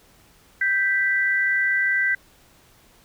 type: tone pair together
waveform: sine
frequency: 1566.8 / 1975.5 Hz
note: G6 / B6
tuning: -1 / 0 cents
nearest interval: major third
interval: 401 cents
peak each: -21 dBFS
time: 0.61-2.15 s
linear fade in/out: 5 ms
effects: pink hiss -55 dBFS RMS until 3.04 s